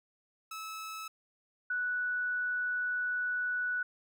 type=tone pair in turn; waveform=sawtooth / sine; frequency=1300 / 1477.9 Hz; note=E6 / F#6; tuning=-24 / -2 cents; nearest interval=major second; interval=222 cents; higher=second; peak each=-36 / -30 dBFS; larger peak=second; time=0.51-1.08 / 1.7-3.83 s; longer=second; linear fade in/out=5 ms; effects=none